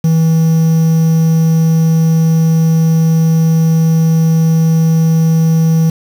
triangle tone with quantisation, 161.9 Hz, E3, 31 cents flat, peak -5 dBFS, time 0.04-5.9 s, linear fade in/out 5 ms, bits 5, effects none

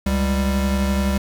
square tone pair together, 69.3 / 196.12 Hz, C#2 / G3, 0 / +1 cents, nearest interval octave + tritone, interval 1801 cents, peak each -21 dBFS, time 0.06-1.18 s, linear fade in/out 5 ms, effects 8-bit

